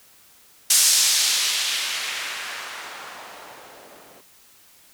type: noise with low-pass filter sweep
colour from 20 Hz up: violet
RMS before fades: -24 dBFS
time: 0.7-4.21 s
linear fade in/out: 5 ms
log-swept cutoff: 7400 to 410 Hz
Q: 1
effects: white hiss -53 dBFS RMS until 4.93 s